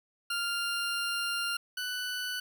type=tone pair in turn; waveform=20% pulse; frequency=1396.9 / 1490.7 Hz; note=F6 / F#6; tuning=0 / +12 cents; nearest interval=minor second; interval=112 cents; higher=second; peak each=-25 / -28 dBFS; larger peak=first; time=0.3-1.57 / 1.77-2.4 s; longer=first; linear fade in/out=5 ms; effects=11-bit